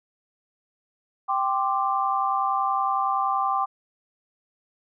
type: chord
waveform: sine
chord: G suspended fourth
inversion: none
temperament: just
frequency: 784 / 1045.3 / 1176 Hz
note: G5 / C6 / D6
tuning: 0 / -2 / +2 cents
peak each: -25 / -27 / -25 dBFS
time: 1.28-3.66 s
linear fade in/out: 20 ms
effects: none